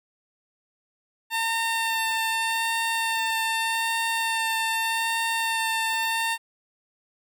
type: tone with vibrato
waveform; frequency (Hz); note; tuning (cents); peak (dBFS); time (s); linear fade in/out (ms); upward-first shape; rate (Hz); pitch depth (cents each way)
15% pulse; 904; A5; +47; -17; 1.3-6.38; 50; sine; 0.83; 13
effects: none